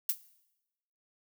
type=noise with exponential decay; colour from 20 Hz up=violet; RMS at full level=-22 dBFS; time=0.09-0.18 s; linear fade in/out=5 ms; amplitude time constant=18 ms; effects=noise-tail reverb RT60 0.9 s tail -18 dB re dry